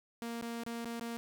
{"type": "tone with dropouts", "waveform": "sawtooth", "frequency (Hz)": 233.1, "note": "A#3", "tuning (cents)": 0, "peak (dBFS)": -34, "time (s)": [0.22, 1.17], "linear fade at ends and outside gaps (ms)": 0, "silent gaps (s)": [[0.412, 0.424], [0.635, 0.664], [0.847, 0.855], [0.997, 1.011]], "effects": ["11-bit"]}